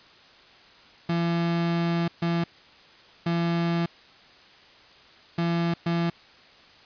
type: tone bursts at uneven times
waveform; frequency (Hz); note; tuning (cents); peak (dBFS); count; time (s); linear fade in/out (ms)
35% pulse; 169.4; E3; +48; -21; 5; 1.09-2.08 / 2.22-2.44 / 3.26-3.86 / 5.38-5.74 / 5.86-6.1; 5
effects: white hiss -52 dBFS RMS until 6.85 s + resampled to 11025 Hz